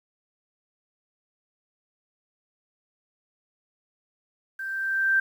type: tone with level ramp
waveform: sine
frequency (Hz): 1568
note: G6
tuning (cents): 0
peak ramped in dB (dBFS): -31 to -17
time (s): 4.59-5.2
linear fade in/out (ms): 5
effects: 9-bit